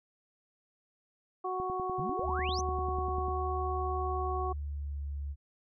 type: harmonic tone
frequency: 370 Hz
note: F#4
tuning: in tune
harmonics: 1 / 2 / 3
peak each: -36 / -36 / -36 dBFS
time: 1.44-4.53 s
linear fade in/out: 10 ms
type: click train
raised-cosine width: 3 ms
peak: -29 dBFS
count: 18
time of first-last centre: 1.6-3.283 s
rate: 10.1 Hz
type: exponential sweep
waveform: sine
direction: up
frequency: 121.3 to 6470 Hz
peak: -36 dBFS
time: 1.98-2.61 s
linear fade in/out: 5 ms
type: tone with pitch glide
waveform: sine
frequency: 74.9 to 71.11 Hz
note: D2 to C#2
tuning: +35 to +45 cents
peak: -34 dBFS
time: 2.22-5.36 s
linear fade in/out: 50 ms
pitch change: -90 cents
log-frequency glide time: 3.83-5.02 s
effects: none